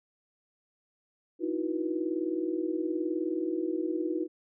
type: tone cluster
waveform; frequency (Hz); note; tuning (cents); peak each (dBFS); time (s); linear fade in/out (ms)
sine; 305.4 / 324.5 / 364.6 / 486.7; D#4 / E4 / F#4 / B4; -32 / -27 / -25 / -25; -37 / -31 / -33 / -39; 1.39-4.28; 50
effects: none